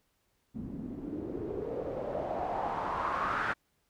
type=noise with low-pass filter sweep; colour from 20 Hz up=white; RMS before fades=-35 dBFS; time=0.54-3.54 s; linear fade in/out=20 ms; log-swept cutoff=210 to 1500 Hz; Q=4.3; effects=pink hiss -75 dBFS RMS until 3.89 s